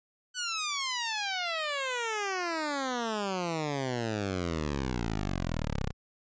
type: exponential sweep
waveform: 10% pulse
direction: down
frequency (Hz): 1514 to 30.87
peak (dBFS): -22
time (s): 0.34-5.93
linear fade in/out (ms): 50
effects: resampled to 16000 Hz